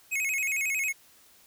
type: tone with vibrato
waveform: square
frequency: 2350 Hz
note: D7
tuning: 1 cent sharp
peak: -27 dBFS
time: 0.11-0.93 s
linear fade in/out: 20 ms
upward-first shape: square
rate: 11 Hz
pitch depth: 130 cents each way
effects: white hiss -58 dBFS RMS until 1.46 s